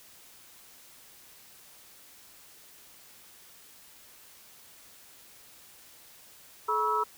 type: tone cluster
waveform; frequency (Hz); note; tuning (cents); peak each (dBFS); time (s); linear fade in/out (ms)
sine; 430.4 / 967 / 1096 / 1306; A4 / B5 / C#6 / E6; -38 / -37 / -20 / -17; -33 / -29 / -36 / -28; 6.68-7.04; 10
effects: white hiss -54 dBFS RMS until 7.17 s